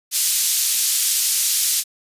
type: band-pass noise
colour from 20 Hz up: white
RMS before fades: -19 dBFS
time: 0.11-1.84 s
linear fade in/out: 50 ms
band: 4200 to 12000 Hz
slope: 12 dB/octave
effects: resampled to 32000 Hz